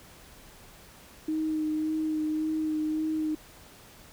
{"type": "tone with vibrato", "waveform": "sine", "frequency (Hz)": 311.1, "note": "D#4", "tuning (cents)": 0, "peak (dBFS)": -26, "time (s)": [1.28, 3.35], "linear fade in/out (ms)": 5, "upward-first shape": "sine", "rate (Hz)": 1.8, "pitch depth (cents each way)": 17, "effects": ["pink hiss -52 dBFS RMS until 4.12 s"]}